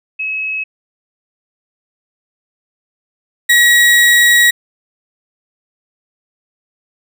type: tone pair in turn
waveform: sine / 35% pulse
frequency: 2570 / 1909.8 Hz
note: E7 / A#6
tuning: -45 / +41 cents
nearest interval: perfect fourth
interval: 514 cents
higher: first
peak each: -17 / -5 dBFS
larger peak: second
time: 0.19-0.64 / 3.49-4.51 s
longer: second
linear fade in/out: 10 ms
effects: none